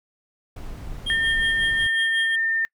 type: noise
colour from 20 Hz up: brown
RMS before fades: -34 dBFS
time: 0.56-1.87 s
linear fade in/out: 5 ms
type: tone with tremolo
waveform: triangle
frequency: 3225 Hz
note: G7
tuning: 48 cents sharp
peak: -21 dBFS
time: 1.06-2.36 s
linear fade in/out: 10 ms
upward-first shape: sine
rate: 5.5 Hz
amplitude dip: 70%
type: tone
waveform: sine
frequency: 1808 Hz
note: A6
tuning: 47 cents sharp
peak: -20 dBFS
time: 1.1-2.65 s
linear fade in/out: 0 ms
effects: noise-tail reverb RT60 0.1 s tail -26 dB re dry